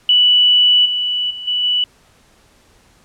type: tone with level steps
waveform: sine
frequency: 2960 Hz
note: F#7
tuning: in tune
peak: -8 / -16 / -26 / -15 / -13 dBFS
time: 0.09-1.84 s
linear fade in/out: 2 ms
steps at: 0.85 / 1.3 / 1.47 / 1.63 s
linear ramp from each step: 10 ms
effects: pink hiss -52 dBFS RMS until 3.04 s + low-pass 10000 Hz 12 dB/octave